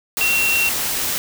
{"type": "tone in noise", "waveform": "sine", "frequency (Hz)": 2730, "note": "F7", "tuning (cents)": -40, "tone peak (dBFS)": -16, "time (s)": [0.21, 0.69], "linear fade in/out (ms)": 0, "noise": "white", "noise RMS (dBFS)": -22, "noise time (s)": [0.17, 1.18], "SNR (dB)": 3, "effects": []}